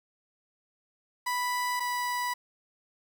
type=tone pair in turn; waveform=30% pulse; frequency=987.8 / 983 Hz; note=B5 / B5; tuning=0 / -8 cents; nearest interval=unison; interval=8 cents; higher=first; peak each=-25 / -26 dBFS; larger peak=first; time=1.26-1.8 / 1.8-2.34 s; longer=neither; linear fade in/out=10 ms; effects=9-bit